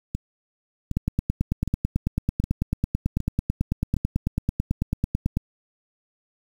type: two click trains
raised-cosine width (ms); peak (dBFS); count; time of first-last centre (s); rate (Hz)
5; -14 / -9; 6 / 41; 0.15-3.967 / 0.97-5.37; 1.31 / 9.09
effects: 7-bit